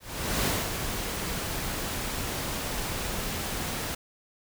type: noise with ADSR envelope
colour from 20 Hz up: pink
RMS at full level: -26 dBFS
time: 0-3.95 s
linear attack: 450 ms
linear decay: 240 ms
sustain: -6 dB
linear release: 7 ms
effects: none

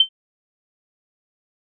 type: tone with exponential decay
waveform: sine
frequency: 3100 Hz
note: G7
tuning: 20 cents flat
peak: -6 dBFS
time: 0-0.09 s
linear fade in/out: 5 ms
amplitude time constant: 18 ms
effects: none

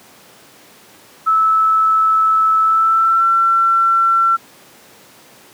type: tone with pitch glide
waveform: sine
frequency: 1307 to 1350 Hz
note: E6 to E6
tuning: -15 to +41 cents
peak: -10 dBFS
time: 1.26-4.37 s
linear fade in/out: 20 ms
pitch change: +56 cents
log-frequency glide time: 2.61-3.26 s
effects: pink hiss -44 dBFS RMS until 5.53 s + high-pass 200 Hz 12 dB/octave

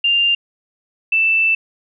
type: tone pair in turn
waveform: sine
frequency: 2794 / 2653 Hz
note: F7 / E7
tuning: 0 / +10 cents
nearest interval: minor second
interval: 90 cents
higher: first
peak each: -12 dBFS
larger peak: neither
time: 0.04-0.35 / 1.12-1.55 s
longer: second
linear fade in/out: 5 ms
effects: none

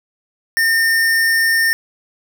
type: tone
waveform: square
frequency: 1816 Hz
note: A#6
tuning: 46 cents flat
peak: -13 dBFS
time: 0.57-1.73 s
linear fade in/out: 0 ms
effects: none

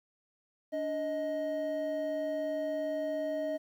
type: tone pair together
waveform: triangle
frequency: 291.1 / 626.2 Hz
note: D4 / D#5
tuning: -15 / +11 cents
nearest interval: octave + minor second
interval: 1326 cents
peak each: -36 / -30 dBFS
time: 0.72-3.58 s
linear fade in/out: 20 ms
effects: 11-bit

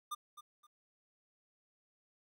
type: tone with echo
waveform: square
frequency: 1201 Hz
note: D6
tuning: 38 cents sharp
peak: -38 dBFS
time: 0.11-0.15 s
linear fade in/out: 10 ms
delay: 260 ms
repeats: 2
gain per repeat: -12 dB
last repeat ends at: 0.67 s
effects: 13-bit

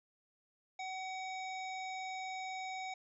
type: harmonic tone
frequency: 754 Hz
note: F#5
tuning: 32 cents sharp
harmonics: 1 / 3 / 5 / 7 / 9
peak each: -41 / -45 / -52 / -57 / -57 dBFS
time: 0.79-2.94 s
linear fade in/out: 5 ms
effects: none

